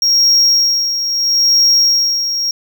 triangle tone with tremolo, 5588 Hz, F8, in tune, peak -6 dBFS, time 0.02-2.51 s, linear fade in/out 2 ms, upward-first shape sine, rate 0.76 Hz, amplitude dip 60%, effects none

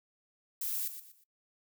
violet noise with echo, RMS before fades -35 dBFS, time 0.61-0.88 s, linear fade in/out 5 ms, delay 120 ms, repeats 3, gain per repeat -10 dB, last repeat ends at 1.24 s, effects noise-tail reverb RT60 0.1 s tail -21 dB re dry

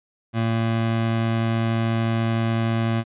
25% pulse tone, 113.8 Hz, A#2, 41 cents flat, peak -16 dBFS, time 0.33-3.04 s, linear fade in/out 50 ms, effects resampled to 8000 Hz

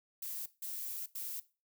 violet noise bursts at uneven times, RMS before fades -41 dBFS, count 3, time 0.22-0.46 / 0.62-1.06 / 1.15-1.4 s, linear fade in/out 5 ms, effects noise-tail reverb RT60 0.3 s tail -17 dB re dry

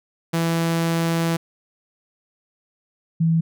sawtooth / sine tone pair in turn, 166.1 / 163.81 Hz, E3 / E3, +13 / -11 cents, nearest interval unison, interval 24 cents, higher first, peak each -15 dBFS, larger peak neither, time 0.33-1.37 / 3.2-3.41 s, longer first, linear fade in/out 10 ms, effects none

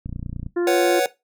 click train, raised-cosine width 5 ms, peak -18 dBFS, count 13, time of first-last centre 0.06-0.464 s, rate 29.7 Hz
harmonic tone, 349.2 Hz, F4, in tune, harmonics 1 / 2 / 3 / 4 / 5, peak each -18 / -36 / -38 / -37 / -38 dBFS, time 0.56-1 s, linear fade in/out 10 ms
square chord, B suspended second, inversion none, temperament just, 493.9 / 555.6 / 740.8 Hz, B4 / C#5 / F#5, 0 / +4 / +2 cents, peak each -23 / -22 / -23 dBFS, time 0.67-1.06 s, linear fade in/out 2 ms
effects noise-tail reverb RT60 0.2 s tail -17 dB re dry

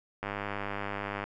click train, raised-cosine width 0.5 ms, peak -19 dBFS, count 103, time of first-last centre 0.23-1.24 s, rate 101 Hz, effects none

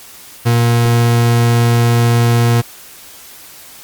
40% pulse tone, 118.1 Hz, A#2, 23 cents sharp, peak -8 dBFS, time 0.45-2.62 s, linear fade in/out 20 ms, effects white hiss -37 dBFS RMS until 3.83 s + Opus 48 kbps

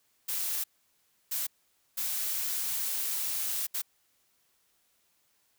blue noise bursts at uneven times, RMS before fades -32 dBFS, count 4, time 0.28-0.64 / 1.31-1.47 / 1.97-3.67 / 3.74-3.82 s, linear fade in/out 10 ms, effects white hiss -71 dBFS RMS until 5.58 s

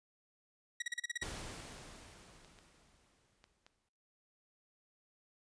sawtooth tone bursts, 1910 Hz, A#6, 42 cents sharp, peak -32 dBFS, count 8, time 0.8-1.235 s, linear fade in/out 5 ms, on 22 ms, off 37 ms
pink noise with exponential decay, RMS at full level -43 dBFS, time 1.22-3.89 s, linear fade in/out 5 ms, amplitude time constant 580 ms
clicks, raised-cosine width 0.2 ms, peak -40 dBFS, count 6, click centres 1.68 / 1.78 / 2.447 / 2.588 / 3.441 / 3.665 s
effects noise-tail reverb RT60 0.9 s tail -22 dB re dry + resampled to 22050 Hz

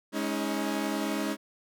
sawtooth chord, Ab suspended fourth, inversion none, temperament equal with one note detuned, 207.7 / 277.2 / 317.3 Hz, Ab3 / Db4 / Eb4, 0 / 0 / +34 cents, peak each -29 dBFS, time 0.12-1.37 s, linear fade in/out 50 ms, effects none

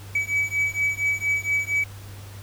triangle beating tone pair, 2282 / 2286.3 Hz, C#7 / D7, +50 / -47 cents, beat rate 4.3 Hz, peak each -23 dBFS, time 0.15-1.84 s, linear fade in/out 5 ms, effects added 99 Hz sine -38 dBFS peak until 2.42 s + pink hiss -46 dBFS RMS until 2.42 s

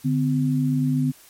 sine tone pair together, 146.66 / 255.4 Hz, D3 / C4, -2 / -42 cents, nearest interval minor seventh, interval 960 cents, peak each -21 dBFS, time 0.04-1.12 s, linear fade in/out 20 ms, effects white hiss -50 dBFS RMS until 1.29 s + MP3 64 kbps

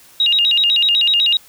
sine tone with vibrato, 3280 Hz, G#7, 22 cents flat, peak -11 dBFS, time 0.2-1.37 s, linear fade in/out 2 ms, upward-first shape square, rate 8 Hz, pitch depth 260 cents each way, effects white hiss -46 dBFS RMS until 1.48 s

